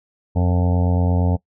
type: harmonic tone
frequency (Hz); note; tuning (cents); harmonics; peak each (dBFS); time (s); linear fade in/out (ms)
88.7; F2; +27; 1 / 2 / 3 / 5 / 6 / 7 / 8 / 9 / 10; -16 / -22 / -26 / -30 / -32 / -33 / -34 / -35 / -36; 0.35-1.37; 20
effects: noise-tail reverb RT60 0.1 s tail -21 dB re dry

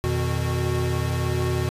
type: tone cluster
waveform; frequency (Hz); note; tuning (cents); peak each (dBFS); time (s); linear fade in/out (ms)
square; 86 / 122.6 / 156.1 / 366.4; F2 / B2 / D#3 / F#4; -26 / -12 / +6 / -17; -27 / -26 / -32 / -31; 0.04-1.69; 0
effects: resampled to 32000 Hz

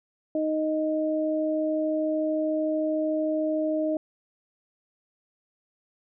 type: tone pair together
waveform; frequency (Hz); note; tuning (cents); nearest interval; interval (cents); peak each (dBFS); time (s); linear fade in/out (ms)
sine; 311.1 / 622.3; D#4 / D#5; 0 / 0; octave; 1200; -26; 0.35-3.97; 2
effects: none

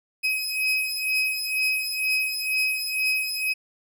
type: beating tone pair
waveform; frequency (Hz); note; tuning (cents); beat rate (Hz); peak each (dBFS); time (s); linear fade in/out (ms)
35% pulse; 2534 / 2536.1; D#7 / D#7; +31 / +32; 2.1; -25 / -24; 0.23-3.54; 20
effects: none

